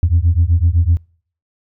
sine beating tone pair, 81.1 / 89 Hz, E2 / F2, -28 / +33 cents, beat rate 7.9 Hz, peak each -12 dBFS, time 0.03-0.97 s, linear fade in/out 0 ms, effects noise-tail reverb RT60 0.5 s tail -24 dB re dry + tanh soft clip ceiling -5 dBFS

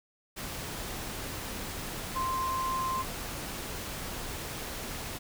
sine tone in noise, 1046.5 Hz, C6, in tune, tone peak -29 dBFS, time 2.15-3.03 s, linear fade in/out 20 ms, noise pink, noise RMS -38 dBFS, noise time 0.36-5.19 s, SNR +6 dB, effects none

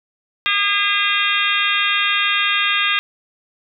harmonic tone with a mistuned harmonic, 406.7 Hz, G#4, 36 cents flat, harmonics 3 / 4 / 5 / 6 / 7 / 8 / 9, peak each -23 / -23 / -23 / -23 / -23 / -23 / -23 dBFS, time 0.46-2.99 s, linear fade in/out 0 ms, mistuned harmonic 7, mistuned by -72 cents, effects none

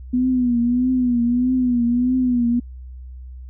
sine tone with vibrato, 246.4 Hz, B3, 4 cents flat, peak -15 dBFS, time 0.13-2.6 s, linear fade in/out 10 ms, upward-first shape triangle, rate 1.6 Hz, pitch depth 86 cents each way, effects added 63 Hz sine -33 dBFS peak until 3.49 s

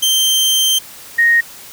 sawtooth / sine tone pair in turn, 3136 / 1864.7 Hz, G7 / A#6, 0 / 0 cents, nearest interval major sixth, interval 900 cents, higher first, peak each -8 dBFS, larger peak neither, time 0.02-0.79 / 1.18-1.41 s, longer first, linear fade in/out 10 ms, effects white hiss -36 dBFS RMS until 1.72 s

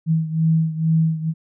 sine beating tone pair, 160.4 / 162.6 Hz, E3 / E3, -47 / -23 cents, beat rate 2.2 Hz, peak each -17 / -21 dBFS, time 0.06-1.34 s, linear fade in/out 50 ms, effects none

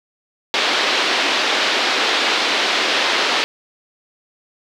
white band-pass noise, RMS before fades -18 dBFS, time 0.54-3.44 s, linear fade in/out 0 ms, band 280 to 4200 Hz, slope 24 dB/octave, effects none

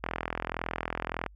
click train, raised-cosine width 0.5 ms, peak -15 dBFS, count 52, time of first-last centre 0.04-1.263 s, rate 41.7 Hz, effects added 50 Hz sine -50 dBFS peak until 1.35 s

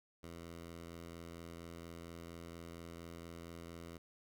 10% pulse tone, 84.3 Hz, E2, 39 cents sharp, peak -40 dBFS, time 0.23-3.98 s, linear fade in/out 5 ms, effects none

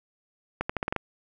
accelerating click train, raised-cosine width 0.5 ms, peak -12 dBFS, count 7, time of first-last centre 0.61-0.963 s, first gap 85 ms, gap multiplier 0.85, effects none

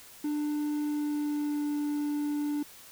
triangle tone with pitch glide, 297.1 to 293.9 Hz, D4 to D4, +20 to +1 cents, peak -26 dBFS, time 0.24-2.63 s, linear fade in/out 5 ms, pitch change -19 cents, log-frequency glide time 0.75-1.7 s, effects white hiss -51 dBFS RMS until 2.91 s

